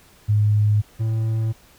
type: tone pair in turn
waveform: sine / triangle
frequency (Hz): 105 / 111.42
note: G#2 / A2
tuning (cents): +19 / +22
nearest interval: minor second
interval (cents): 103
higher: second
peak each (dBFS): -14 / -17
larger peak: first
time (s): 0.28-0.82 / 0.99-1.53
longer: neither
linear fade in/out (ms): 20
effects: pink hiss -52 dBFS RMS until 1.78 s